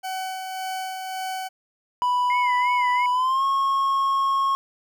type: tone with tremolo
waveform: 40% pulse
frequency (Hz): 754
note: F#5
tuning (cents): +32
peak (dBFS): -26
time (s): 0.03-1.49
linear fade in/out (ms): 20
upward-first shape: sine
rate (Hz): 1.8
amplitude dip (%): 35
type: tone with pitch glide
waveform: triangle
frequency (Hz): 987.8 to 1089.7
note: B5 to C#6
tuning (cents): 0 to -30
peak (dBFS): -17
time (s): 2.02-4.55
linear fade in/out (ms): 0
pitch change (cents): +170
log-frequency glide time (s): 3.11-3.44
type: tone with vibrato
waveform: sine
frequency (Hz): 2093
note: C7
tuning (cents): 0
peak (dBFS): -26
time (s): 2.3-3.06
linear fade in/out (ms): 2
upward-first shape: sine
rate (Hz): 2.9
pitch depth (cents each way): 100
effects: none